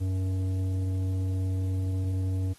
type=tone with tanh clipping; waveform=triangle; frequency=93.9 Hz; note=F#2; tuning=26 cents sharp; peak=-27 dBFS; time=0-2.54 s; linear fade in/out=20 ms; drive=14 dB; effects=white hiss -57 dBFS RMS until 2.58 s + AAC 32 kbps